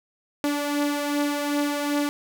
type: beating tone pair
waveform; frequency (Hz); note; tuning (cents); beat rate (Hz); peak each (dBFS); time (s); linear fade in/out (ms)
sawtooth; 289.6 / 292.2; D4 / D4; -24 / -9; 2.6; -20 / -26; 0.44-2.09; 0
effects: none